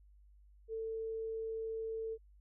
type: tone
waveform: sine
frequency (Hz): 446.4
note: A4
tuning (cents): +25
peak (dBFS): -37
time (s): 0.68-2.18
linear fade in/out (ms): 50
effects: added 50 Hz sine -59 dBFS peak until 2.4 s